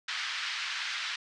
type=band-pass noise; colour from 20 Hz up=pink; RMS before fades=-35 dBFS; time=0.08-1.16 s; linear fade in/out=5 ms; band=1400 to 4900 Hz; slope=24 dB/octave; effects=resampled to 22050 Hz